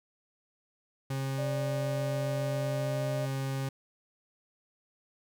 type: tone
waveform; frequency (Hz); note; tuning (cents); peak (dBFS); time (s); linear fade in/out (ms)
40% pulse; 135; C#3; -45; -30; 1.1-3.69; 5
type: tone with pitch glide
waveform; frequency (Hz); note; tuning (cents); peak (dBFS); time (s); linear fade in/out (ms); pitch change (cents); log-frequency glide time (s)
sine; 587.3 to 602.4; D5 to D5; 0 to +44; -33; 1.38-3.26; 10; +44; 2.53-3.02
effects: none

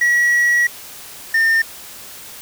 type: tone pair in turn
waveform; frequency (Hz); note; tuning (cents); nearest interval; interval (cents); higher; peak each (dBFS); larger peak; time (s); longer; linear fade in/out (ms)
triangle; 1923 / 1810.7; B6 / A6; -47 / +49; minor second; 104; first; -10; neither; 0.01-0.67 / 1.34-1.62; first; 5
effects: white hiss -36 dBFS RMS until 2.41 s

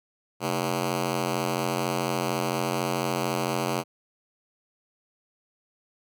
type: ring-modulated tone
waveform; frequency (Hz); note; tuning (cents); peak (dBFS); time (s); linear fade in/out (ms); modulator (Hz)
10% pulse; 177.9; F3; +32; -14; 0.4-3.84; 50; 42.1
effects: none

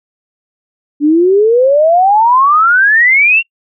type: exponential sweep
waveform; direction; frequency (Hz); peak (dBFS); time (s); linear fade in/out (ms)
sine; up; 285 to 2794; -5; 1-3.43; 50
effects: noise-tail reverb RT60 0.1 s tail -26 dB re dry

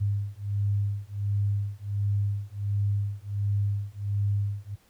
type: beating tone pair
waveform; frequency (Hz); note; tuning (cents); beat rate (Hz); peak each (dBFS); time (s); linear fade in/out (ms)
sine; 100.7 / 102.1; G2 / G#2; +47 / -29; 1.4; -28; 0-4.76; 20
effects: pink hiss -63 dBFS RMS until 4.89 s

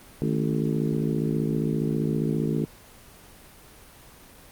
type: harmonic tone with a mistuned harmonic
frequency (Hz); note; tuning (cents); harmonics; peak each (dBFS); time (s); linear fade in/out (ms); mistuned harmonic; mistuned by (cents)
55; A1; 0; 3 / 4 / 5 / 6 / 7 / 8; -26 / -28 / -30 / -32 / -33 / -34; 0.22-2.65; 0; 3; -130
effects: pink hiss -49 dBFS RMS until 4.51 s + Opus 24 kbps

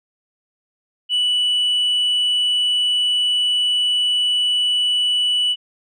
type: tone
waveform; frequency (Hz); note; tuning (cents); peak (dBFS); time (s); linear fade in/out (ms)
sine; 2960; F#7; 0; -13; 1.09-5.56; 50
effects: tanh soft clip ceiling -14 dBFS

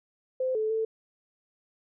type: tone with pitch steps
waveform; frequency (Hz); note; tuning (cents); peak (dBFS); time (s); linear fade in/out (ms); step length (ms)
sine; 516 / 434.9 / 443.7; C5 / A4 / A4; -24 / -20 / +14; -25; 0.4-0.85; 5; 150
effects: none

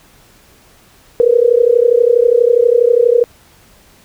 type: tone with amplitude modulation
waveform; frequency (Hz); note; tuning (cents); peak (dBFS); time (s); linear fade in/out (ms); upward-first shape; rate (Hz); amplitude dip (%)
sine; 477.4; A#4; +41; -3; 1.2-3.24; 0; sine; 32.3; 90
effects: pink hiss -47 dBFS RMS until 4.04 s

